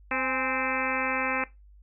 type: harmonic tone with a mistuned harmonic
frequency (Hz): 260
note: C4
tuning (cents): -11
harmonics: 1 / 2 / 3 / 4 / 5 / 6 / 7 / 8 / 9 / 10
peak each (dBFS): -35 / -35 / -35 / -35 / -35 / -35 / -35 / -35 / -35 / -35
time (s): 0.11-1.44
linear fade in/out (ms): 2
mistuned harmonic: 3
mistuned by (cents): +73
effects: noise-tail reverb RT60 0.2 s tail -18 dB re dry + added 50 Hz sine -50 dBFS peak until 1.82 s